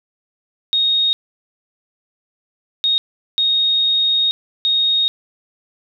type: tone bursts at uneven times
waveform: sine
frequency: 3729 Hz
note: A#7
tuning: in tune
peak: -13 dBFS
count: 4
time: 0.73-1.13 / 2.84-2.98 / 3.38-4.31 / 4.65-5.08 s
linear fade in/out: 0 ms
effects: none